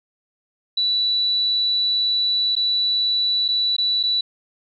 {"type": "tone with dropouts", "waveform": "sine", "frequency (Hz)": 3951, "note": "B7", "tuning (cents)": 0, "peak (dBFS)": -17, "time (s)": [0.77, 4.21], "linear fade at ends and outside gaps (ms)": 5, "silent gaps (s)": [[2.554, 2.564], [3.481, 3.486], [3.766, 3.782], [4.03, 4.035]], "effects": []}